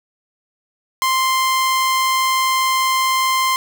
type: tone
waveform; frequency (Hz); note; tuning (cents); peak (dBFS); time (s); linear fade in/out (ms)
sawtooth; 1046.5; C6; 0; -11; 1.02-3.56; 0
effects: none